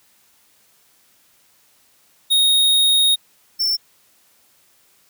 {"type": "tone pair in turn", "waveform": "square", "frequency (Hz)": [3734, 5391], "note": ["A#7", "E8"], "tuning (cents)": [2, 38], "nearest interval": "tritone", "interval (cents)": 636, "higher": "second", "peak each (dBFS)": [-13, -17], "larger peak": "first", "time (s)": [[2.3, 3.16], [3.59, 3.77]], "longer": "first", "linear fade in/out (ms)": 20, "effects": ["white hiss -57 dBFS RMS until 5.09 s", "high-pass 60 Hz 12 dB/octave"]}